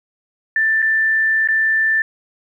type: tone with dropouts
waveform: sine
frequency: 1772 Hz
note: A6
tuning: 12 cents sharp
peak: -13 dBFS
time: 0.56-2.02 s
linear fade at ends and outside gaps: 2 ms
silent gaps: 0.82-0.825 / 1.475-1.486 s
effects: 9-bit